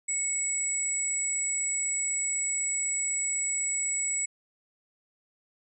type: tone pair together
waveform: sine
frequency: 2200 / 7832 Hz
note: C#7 / B8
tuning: -14 / -15 cents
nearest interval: octave + minor seventh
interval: 2199 cents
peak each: -36 / -27 dBFS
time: 0.08-4.26 s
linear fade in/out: 10 ms
effects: none